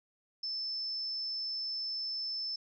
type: tone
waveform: sine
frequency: 5274 Hz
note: E8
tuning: in tune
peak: -34 dBFS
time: 0.43-2.56 s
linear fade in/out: 5 ms
effects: none